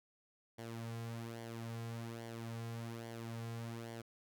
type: tone with flanger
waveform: sawtooth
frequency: 115.4 Hz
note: A#2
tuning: 17 cents flat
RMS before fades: -45 dBFS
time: 0.58-4.02 s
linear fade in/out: 10 ms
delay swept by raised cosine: 0.77 to 3.37 ms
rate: 1.2 Hz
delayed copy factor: -0.6
effects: none